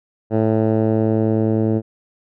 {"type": "tone with low-pass filter sweep", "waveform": "10% pulse", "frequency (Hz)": 110.2, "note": "A2", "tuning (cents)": 3, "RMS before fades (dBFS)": -17, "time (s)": [0.3, 1.82], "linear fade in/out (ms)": 50, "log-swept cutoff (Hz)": [660, 390], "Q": 0.91, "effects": []}